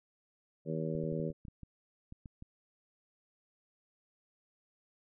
harmonic tone, 79.7 Hz, D#2, 42 cents sharp, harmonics 2 / 3 / 4 / 5 / 6 / 7, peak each -36 / -41 / -43 / -41 / -41 / -42 dBFS, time 0.65-1.33 s, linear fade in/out 50 ms
clicks, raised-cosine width 5 ms, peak -35 dBFS, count 11, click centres 0.951 / 1.038 / 1.125 / 1.199 / 1.303 / 1.452 / 1.483 / 1.633 / 2.124 / 2.258 / 2.424 s
effects none

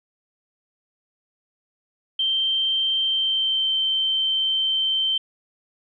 sine tone with pitch glide, 3136 to 3111 Hz, G7 to G7, 0 to -14 cents, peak -19 dBFS, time 2.19-5.18 s, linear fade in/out 5 ms, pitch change -14 cents, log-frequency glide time 3.02-3.7 s, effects none

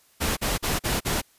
pink noise bursts, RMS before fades -25 dBFS, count 5, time 0.2-1.218 s, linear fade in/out 20 ms, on 170 ms, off 42 ms, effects white hiss -60 dBFS RMS until 1.38 s + resampled to 32000 Hz

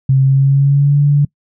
sine tone with pitch glide, 133.9 to 144.34 Hz, C3 to D3, +40 to -30 cents, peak -7 dBFS, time 0.09-1.25 s, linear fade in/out 5 ms, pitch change +130 cents, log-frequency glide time 0.21-1 s, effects noise-tail reverb RT60 0.1 s tail -24 dB re dry

